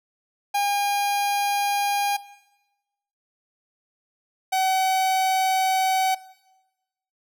45% pulse tone pair in turn, 810 / 756.8 Hz, G#5 / F#5, -43 / +39 cents, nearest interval minor second, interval 118 cents, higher first, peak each -20 dBFS, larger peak neither, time 0.54-2.17 / 4.52-6.15 s, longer neither, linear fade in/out 10 ms, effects noise-tail reverb RT60 1.0 s tail -18 dB re dry

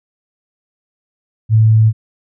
sine tone, 110.2 Hz, A2, 3 cents sharp, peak -6 dBFS, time 1.49-1.93 s, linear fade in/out 50 ms, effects none

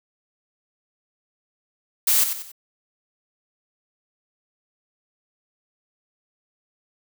blue noise with echo, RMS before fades -18 dBFS, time 2.07-2.24 s, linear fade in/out 5 ms, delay 93 ms, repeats 3, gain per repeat -8 dB, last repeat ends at 2.519 s, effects none

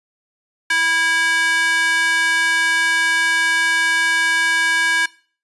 square tone with high-pass filter, 327.5 Hz, E4, 11 cents flat, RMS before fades -17 dBFS, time 0.7-5.06 s, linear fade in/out 5 ms, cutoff 1700 Hz, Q 3.1, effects noise-tail reverb RT60 0.4 s tail -19 dB re dry + resampled to 24000 Hz

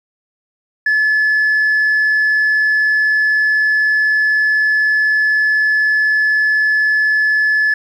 sine tone, 1722 Hz, A6, 38 cents flat, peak -9 dBFS, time 0.86-7.74 s, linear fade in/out 5 ms, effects tanh soft clip ceiling -9 dBFS + 8-bit

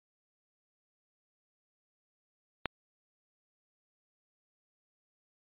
click, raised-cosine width 0.3 ms, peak -13 dBFS, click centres 2.657 s, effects resampled to 8000 Hz

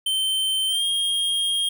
square tone with pitch glide, 3103 to 3239 Hz, G7 to G#7, -18 to -44 cents, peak -21 dBFS, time 0.06-1.69 s, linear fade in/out 5 ms, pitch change +74 cents, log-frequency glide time 0.68-0.85 s, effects none

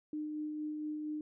sine tone with tremolo, 303.6 Hz, D#4, 42 cents flat, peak -35 dBFS, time 0.13-1.21 s, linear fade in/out 2 ms, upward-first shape sine, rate 4.3 Hz, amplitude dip 25%, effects none

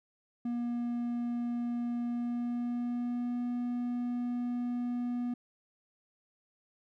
triangle tone with pitch glide, 239.1 to 243.3 Hz, A#3 to B3, +44 to -26 cents, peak -29 dBFS, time 0.45-5.34 s, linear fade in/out 5 ms, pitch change +30 cents, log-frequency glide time 2.06-3.42 s, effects none

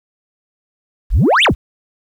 sine exponential two-way sweep, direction up then down, 30.87 to 3758 to 30.87 Hz, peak -6 dBFS, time 1.1-1.55 s, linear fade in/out 50 ms, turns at 1.44 s, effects tanh soft clip ceiling -7 dBFS + 8-bit

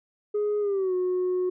sine tone with pitch glide, 416.8 to 364.9 Hz, G#4 to F#4, +6 to -24 cents, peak -21 dBFS, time 0.34-1.5 s, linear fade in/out 10 ms, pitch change -230 cents, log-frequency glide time 0.6-0.94 s, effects tanh soft clip ceiling -21 dBFS

